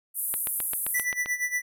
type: band-pass noise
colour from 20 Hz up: white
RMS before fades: -30 dBFS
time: 0.14-1.06 s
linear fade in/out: 50 ms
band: 9800 to 13000 Hz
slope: 48 dB/octave
type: click train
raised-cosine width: 0.3 ms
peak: -18 dBFS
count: 8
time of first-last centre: 0.34-1.26 s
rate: 7.61 Hz
type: tone with tremolo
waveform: square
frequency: 1975.5 Hz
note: B6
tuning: in tune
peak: -24 dBFS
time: 0.94-1.62 s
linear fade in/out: 10 ms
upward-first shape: sine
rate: 8.5 Hz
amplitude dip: 80%
effects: none